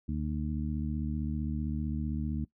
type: harmonic tone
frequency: 75.5 Hz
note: D2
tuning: 48 cents sharp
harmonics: 1 / 2 / 3 / 4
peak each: -34 / -36 / -35 / -41 dBFS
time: 0.08-2.45 s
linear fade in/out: 10 ms
effects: noise-tail reverb RT60 0.1 s tail -20 dB re dry